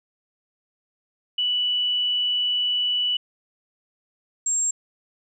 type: tone pair in turn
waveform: sine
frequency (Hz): 2960 / 7473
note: F#7 / A#8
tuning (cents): 0 / +3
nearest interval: octave + major third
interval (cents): 1603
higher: second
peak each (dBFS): -20 / -20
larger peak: neither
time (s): 1.38-3.17 / 4.46-4.71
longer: first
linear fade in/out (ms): 5
effects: none